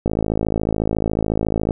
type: click train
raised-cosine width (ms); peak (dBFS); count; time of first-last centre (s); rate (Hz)
2; -6; 90; 0.06-1.708; 54
effects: none